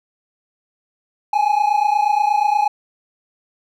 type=tone pair together; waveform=triangle; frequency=819.6 / 848 Hz; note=G#5 / G#5; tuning=-23 / +36 cents; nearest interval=minor second; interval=59 cents; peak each=-15 dBFS; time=1.33-2.68 s; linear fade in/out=5 ms; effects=none